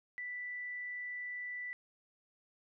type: tone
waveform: sine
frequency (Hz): 1975.5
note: B6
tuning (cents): 0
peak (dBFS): -39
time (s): 0.18-1.73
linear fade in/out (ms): 0
effects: none